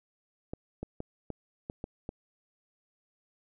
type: clicks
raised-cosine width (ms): 2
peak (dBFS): -23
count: 7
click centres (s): 0.535 / 0.83 / 1.004 / 1.303 / 1.699 / 1.841 / 2.091
effects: none